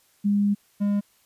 sine / triangle tone pair in turn, 203.4 / 203.4 Hz, G#3 / G#3, -36 / -36 cents, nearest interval unison, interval 0 cents, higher neither, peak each -18 dBFS, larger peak neither, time 0.24-0.55 / 0.8-1.01 s, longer first, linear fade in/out 20 ms, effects white hiss -62 dBFS RMS until 1.25 s + resampled to 32000 Hz

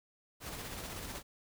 pink noise with tremolo, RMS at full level -42 dBFS, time 0.4-1.23 s, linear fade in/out 50 ms, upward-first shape square, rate 16 Hz, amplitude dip 30%, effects none

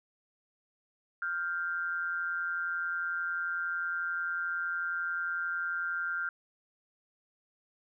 sine tone pair together, 1396.9 / 1568 Hz, F6 / G6, 0 / 0 cents, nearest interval major second, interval 200 cents, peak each -32 / -36 dBFS, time 1.22-6.29 s, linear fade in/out 2 ms, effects none

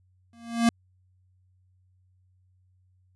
square tone with exponential growth, 232.7 Hz, A#3, 3 cents flat, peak -16 dBFS, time 0.33-0.69 s, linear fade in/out 2 ms, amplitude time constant 78 ms, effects added 92 Hz sine -61 dBFS peak until 3.15 s + resampled to 24000 Hz

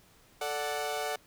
sawtooth chord, D major, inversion second, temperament equal, 440 / 587.3 / 740 Hz, A4 / D5 / F#5, 0 / 0 / 0 cents, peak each -33 / -33 / -31 dBFS, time 0.41-1.16 s, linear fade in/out 5 ms, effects pink hiss -61 dBFS RMS until 1.26 s

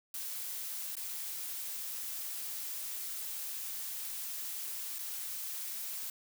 blue noise with dropouts, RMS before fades -40 dBFS, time 0.14-6.1 s, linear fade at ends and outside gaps 2 ms, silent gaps 0.954-0.967 / 4.986-4.99 s, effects none

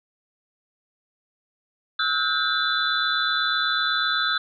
sine tone cluster, 1300 / 1452 / 1580 / 3522 / 3994 Hz, E6 / F#6 / G6 / A7 / B7, -24 / -33 / +13 / +1 / +19 cents, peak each -27 dBFS, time 1.99-4.38 s, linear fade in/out 5 ms, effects none

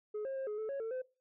sine tone with pitch steps, 423.1 / 537 / 533 / 421.4 / 436.1 / 553 / 449 / 513 Hz, G#4 / C5 / C5 / G#4 / A4 / C#5 / A4 / C5, +32 / +45 / +32 / +25 / -15 / -4 / +35 / -34 cents, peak -33 dBFS, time 0.14-1.02 s, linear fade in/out 10 ms, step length 110 ms, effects noise-tail reverb RT60 0.3 s tail -21 dB re dry + tanh soft clip ceiling -35 dBFS

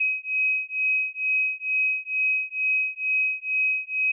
sine beating tone pair, 2534 / 2536.2 Hz, D#7 / D#7, +31 / +33 cents, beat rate 2.2 Hz, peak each -25 dBFS, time 0-4.12 s, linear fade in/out 10 ms, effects none

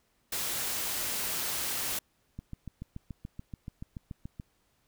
white noise, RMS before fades -33 dBFS, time 0.32-1.99 s, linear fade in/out 5 ms
click train, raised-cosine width 5 ms, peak -27 dBFS, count 15, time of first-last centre 2.39-4.399 s, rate 6.97 Hz
effects pink hiss -72 dBFS RMS until 4.87 s

